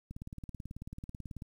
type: click train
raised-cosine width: 5 ms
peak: -30 dBFS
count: 25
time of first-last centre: 0.11-1.421 s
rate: 18.3 Hz
effects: 10-bit